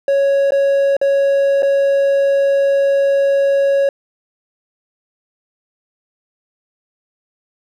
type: tone with dropouts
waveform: triangle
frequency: 554.4 Hz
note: C#5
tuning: in tune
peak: -9 dBFS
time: 0.08-3.89 s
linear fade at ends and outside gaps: 2 ms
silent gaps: 0.507-0.52 / 0.967-1.014 / 1.623-1.63 s
effects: none